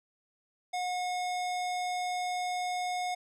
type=tone with low-pass filter; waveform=square; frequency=724 Hz; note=F#5; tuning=38 cents flat; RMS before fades=-33 dBFS; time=0.73-3.15 s; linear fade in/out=10 ms; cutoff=8100 Hz; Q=0.91; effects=none